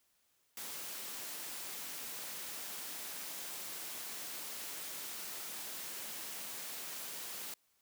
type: high-pass noise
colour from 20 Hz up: white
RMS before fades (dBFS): -44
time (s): 0.57-7.54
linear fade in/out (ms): 2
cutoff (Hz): 170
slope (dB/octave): 12
effects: white hiss -75 dBFS RMS until 7.81 s